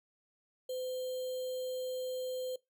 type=tone with sample-and-hold; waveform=sine; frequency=510 Hz; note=C5; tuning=44 cents flat; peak=-35 dBFS; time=0.69-2.56 s; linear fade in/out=5 ms; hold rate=3675 Hz; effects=noise-tail reverb RT60 0.2 s tail -22 dB re dry